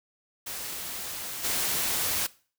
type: noise with level steps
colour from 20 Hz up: white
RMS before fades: -36 / -28 dBFS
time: 0.46-2.27 s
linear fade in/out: 10 ms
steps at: 1.43 s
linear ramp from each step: 20 ms
effects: noise-tail reverb RT60 0.4 s tail -20 dB re dry